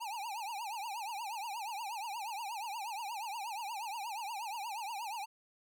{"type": "tone with vibrato", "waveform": "square", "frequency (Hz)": 863, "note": "A5", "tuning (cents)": -34, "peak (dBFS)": -39, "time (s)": [0, 5.26], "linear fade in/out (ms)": 20, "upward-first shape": "triangle", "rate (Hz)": 8.4, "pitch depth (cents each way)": 220, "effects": []}